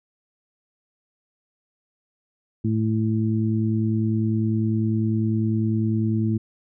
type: harmonic tone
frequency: 110 Hz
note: A2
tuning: in tune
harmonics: 1 / 2 / 3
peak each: -22 / -23 / -28 dBFS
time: 2.64-6.38 s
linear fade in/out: 10 ms
effects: none